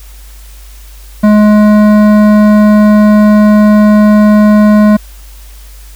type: tone with hard clipping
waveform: sine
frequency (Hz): 210.6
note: G#3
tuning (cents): +24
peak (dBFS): -4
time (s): 1.23-4.97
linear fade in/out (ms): 10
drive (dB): 13
effects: added 50 Hz sine -29 dBFS peak until 5.95 s + white hiss -39 dBFS RMS until 5.95 s